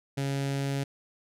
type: tone with notch filter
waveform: sawtooth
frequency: 138.4 Hz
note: C#3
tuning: 2 cents flat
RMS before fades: -30 dBFS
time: 0.17-0.84 s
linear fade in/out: 10 ms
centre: 1100 Hz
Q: 1.8
effects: low-pass 11000 Hz 12 dB/octave